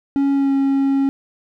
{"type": "tone with pitch glide", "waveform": "triangle", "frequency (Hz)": [277.7, 273.6], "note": ["C#4", "C#4"], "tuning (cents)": [3, -23], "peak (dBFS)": -12, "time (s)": [0.16, 1.09], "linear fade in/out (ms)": 0, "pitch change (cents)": -26, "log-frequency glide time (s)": [0.33, 0.53], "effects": []}